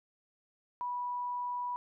sine tone, 980 Hz, B5, 14 cents flat, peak -33 dBFS, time 0.81-1.76 s, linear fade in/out 0 ms, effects none

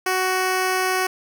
10% pulse tone, 372.4 Hz, F#4, 11 cents sharp, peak -11 dBFS, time 0.06-1.07 s, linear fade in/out 5 ms, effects none

